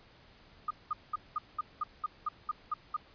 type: tone bursts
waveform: sine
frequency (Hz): 1231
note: D#6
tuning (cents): -19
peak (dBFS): -29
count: 11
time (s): 0.68-2.966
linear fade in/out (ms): 5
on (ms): 26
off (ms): 200
effects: pink hiss -59 dBFS RMS until 3.14 s + resampled to 11025 Hz